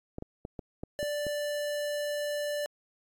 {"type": "clicks", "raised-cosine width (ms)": 2, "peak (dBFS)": -24, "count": 7, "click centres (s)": [0.184, 0.224, 0.451, 0.592, 0.835, 1.029, 1.267]}
{"type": "tone", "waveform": "square", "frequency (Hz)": 587.3, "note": "D5", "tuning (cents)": 0, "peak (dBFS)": -31, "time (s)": [0.99, 2.66], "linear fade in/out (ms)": 0}
{"effects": ["AAC 64 kbps"]}